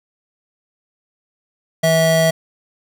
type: tone pair together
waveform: square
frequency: 162.5 / 650 Hz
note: E3 / E5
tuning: -24 / -24 cents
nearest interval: 2 octaves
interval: 2400 cents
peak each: -18 / -14 dBFS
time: 1.83-2.31 s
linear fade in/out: 10 ms
effects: none